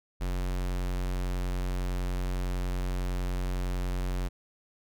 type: tone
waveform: square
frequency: 45.42 Hz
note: F#1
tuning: 31 cents flat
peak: -29 dBFS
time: 0.2-4.29 s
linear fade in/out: 20 ms
effects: none